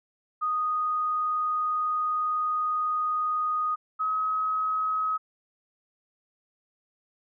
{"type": "tone pair in turn", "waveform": "sine", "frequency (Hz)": [1241, 1272.9], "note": ["D#6", "D#6"], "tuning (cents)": [-5, 39], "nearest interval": "unison", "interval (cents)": 44, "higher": "second", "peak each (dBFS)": -24, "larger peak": "neither", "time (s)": [[0.41, 3.76], [3.99, 5.18]], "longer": "first", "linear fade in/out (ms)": 20, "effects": []}